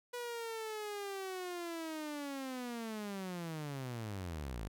sawtooth linear sweep, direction down, 490 to 48 Hz, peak -36 dBFS, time 0.13-4.68 s, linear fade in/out 10 ms, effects none

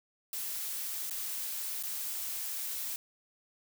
blue noise with dropouts, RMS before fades -37 dBFS, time 0.33-2.96 s, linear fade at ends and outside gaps 1 ms, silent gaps 1.098-1.108 / 1.827-1.835 s, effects none

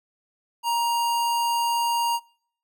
square tone, 939 Hz, A#5, 12 cents sharp, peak -22 dBFS, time 0.63-2.2 s, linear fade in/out 50 ms, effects noise-tail reverb RT60 0.6 s tail -25 dB re dry

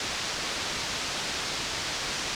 white low-pass noise, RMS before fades -32 dBFS, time 0-2.35 s, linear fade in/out 2 ms, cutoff 6000 Hz, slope 24 dB/octave, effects none

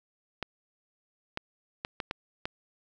clicks, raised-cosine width 0.3 ms, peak -16 dBFS, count 6, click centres 0.427 / 1.374 / 1.849 / 2.002 / 2.111 / 2.455 s, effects none

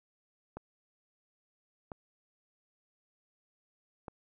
clicks, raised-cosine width 1 ms, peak -27 dBFS, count 3, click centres 0.57 / 1.918 / 4.082 s, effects none

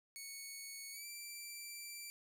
10% pulse tone with pitch glide, 2217 to 2343 Hz, C#7 to D7, 0 to -5 cents, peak -38 dBFS, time 0.16-2.1 s, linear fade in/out 0 ms, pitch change +95 cents, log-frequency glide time 0.92-1.06 s, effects none

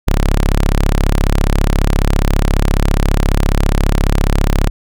sawtooth tone, 34.65 Hz, C#1, in tune, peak -6 dBFS, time 0.07-4.7 s, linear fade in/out 10 ms, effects none

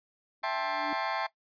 sine tone with exponential growth, 293.7 Hz, D4, in tune, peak -33 dBFS, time 0.42-0.93 s, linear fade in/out 1 ms, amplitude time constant 110 ms
sawtooth chord, A minor seventh, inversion second, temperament just, 660 / 792 / 880 / 1056 Hz, E5 / G5 / A5 / C6, +2 / +18 / 0 / +16 cents, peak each -31 dBFS, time 0.43-1.27 s, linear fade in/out 10 ms
effects noise-tail reverb RT60 0.1 s tail -18 dB re dry + resampled to 11025 Hz

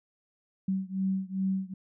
sine beating tone pair, 189.9 / 192.4 Hz, F#3 / G3, +45 / -32 cents, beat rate 2.5 Hz, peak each -30 / -31 dBFS, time 0.68-1.74 s, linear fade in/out 5 ms, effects none

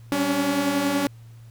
sawtooth tone cluster, 194 / 273.6 / 284.3 Hz, G3 / C#4 / C#4, -18 / -23 / +44 cents, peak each -27 / -25 / -18 dBFS, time 0.12-1.07 s, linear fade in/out 0 ms, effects added 115 Hz sine -42 dBFS peak until 1.5 s + pink hiss -59 dBFS RMS until 1.5 s

